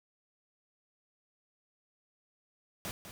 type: noise with echo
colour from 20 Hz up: pink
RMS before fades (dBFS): -39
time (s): 2.85-2.91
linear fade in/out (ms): 0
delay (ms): 200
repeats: 1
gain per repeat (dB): -9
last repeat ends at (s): 3.11
effects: none